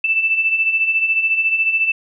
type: beating tone pair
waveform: sine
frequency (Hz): 2637 / 2651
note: E7 / E7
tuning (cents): 0 / +9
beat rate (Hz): 14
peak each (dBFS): -22 / -15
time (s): 0.04-1.92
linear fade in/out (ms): 5
effects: none

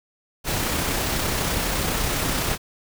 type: noise with amplitude modulation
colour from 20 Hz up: pink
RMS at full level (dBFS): -23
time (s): 0.44-2.58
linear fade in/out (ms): 50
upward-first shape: sine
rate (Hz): 32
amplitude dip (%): 25
effects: none

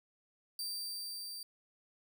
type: tone with level ramp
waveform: sawtooth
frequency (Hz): 4676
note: D8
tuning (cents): -8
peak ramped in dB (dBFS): -34 to -40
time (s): 0.59-1.43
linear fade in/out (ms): 2
effects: none

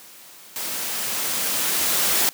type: noise with level ramp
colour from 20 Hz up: white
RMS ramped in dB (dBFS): -29 to -19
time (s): 0.56-2.29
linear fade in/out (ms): 0
effects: white hiss -45 dBFS RMS until 2.33 s + high-pass 150 Hz 12 dB/octave

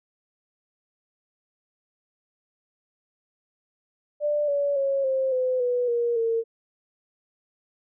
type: tone with pitch steps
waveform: sine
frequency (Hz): 591 / 569.6 / 548.9 / 529 / 509.8 / 491.3 / 473.4 / 456.3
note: D5 / C#5 / C#5 / C5 / C5 / B4 / A#4 / A#4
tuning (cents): +11 / +47 / -17 / +19 / -45 / -9 / +27 / -37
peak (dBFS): -21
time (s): 4.2-6.44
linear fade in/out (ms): 50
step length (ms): 280
effects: none

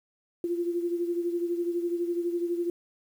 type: beating tone pair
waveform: sine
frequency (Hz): 344.3 / 356.3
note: F4 / F4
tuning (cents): -25 / +35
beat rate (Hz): 12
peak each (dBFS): -27 / -34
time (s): 0.44-2.7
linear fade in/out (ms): 2
effects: 9-bit

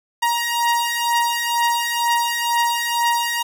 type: beating tone pair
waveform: sawtooth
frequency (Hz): 942 / 944.1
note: A#5 / A#5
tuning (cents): +18 / +22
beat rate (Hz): 2.1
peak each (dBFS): -18 / -16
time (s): 0.22-3.43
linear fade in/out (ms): 10
effects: none

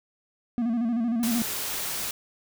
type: tone with vibrato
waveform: triangle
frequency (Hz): 233.1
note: A#3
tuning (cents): 0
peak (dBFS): -21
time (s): 0.58-1.42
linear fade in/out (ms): 0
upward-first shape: square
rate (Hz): 13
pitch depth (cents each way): 65
type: noise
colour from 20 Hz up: white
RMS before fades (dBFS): -31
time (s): 1.23-2.11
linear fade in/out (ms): 2
effects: none

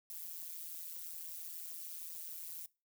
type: noise with amplitude modulation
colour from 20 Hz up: violet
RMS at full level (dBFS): -42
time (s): 0.1-2.66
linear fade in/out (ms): 2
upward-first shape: sine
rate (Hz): 167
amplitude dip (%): 100
effects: noise-tail reverb RT60 0.3 s tail -22 dB re dry

